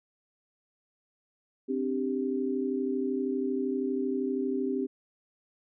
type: chord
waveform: sine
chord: C suspended second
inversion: none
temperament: just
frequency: 261.6 / 294.3 / 392.4 Hz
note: C4 / D4 / G4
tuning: 0 / +4 / +2 cents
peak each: -30 / -35 / -31 dBFS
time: 1.68-4.87 s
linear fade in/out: 20 ms
effects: none